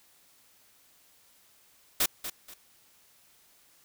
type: noise with echo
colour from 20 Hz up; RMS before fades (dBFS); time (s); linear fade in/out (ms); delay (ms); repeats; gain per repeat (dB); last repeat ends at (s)
white; -25; 2-2.06; 5; 240; 2; -11; 2.54
effects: white hiss -62 dBFS RMS until 3.84 s